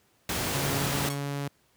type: noise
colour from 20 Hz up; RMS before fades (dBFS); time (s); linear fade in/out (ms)
pink; -29; 0.29-1.09; 2
type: tone with pitch glide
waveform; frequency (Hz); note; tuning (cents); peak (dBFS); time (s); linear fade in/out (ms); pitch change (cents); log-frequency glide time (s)
sawtooth; 138.8 to 141.55; C#3 to C#3; +3 to +37; -26; 0.54-1.48; 5; +34; 0.74-0.86
type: tone with exponential decay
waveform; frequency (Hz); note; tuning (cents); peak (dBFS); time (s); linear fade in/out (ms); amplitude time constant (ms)
5% pulse; 1100; C#6; -14; -21; 1.1-1.27; 2; 35
effects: pink hiss -66 dBFS RMS until 1.76 s + high-pass 80 Hz 12 dB/octave